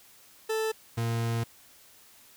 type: tone pair in turn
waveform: 40% pulse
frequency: 440 / 115.64 Hz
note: A4 / A#2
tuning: 0 / -13 cents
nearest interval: octave + major seventh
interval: 2313 cents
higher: first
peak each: -26 / -26 dBFS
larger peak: neither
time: 0.49-0.72 / 0.97-1.44 s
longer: second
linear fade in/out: 10 ms
effects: white hiss -56 dBFS RMS until 2.36 s